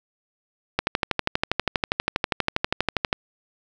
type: click train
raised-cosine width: 0.3 ms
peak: -4 dBFS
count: 30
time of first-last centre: 0.79-3.129 s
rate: 12.4 Hz
effects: none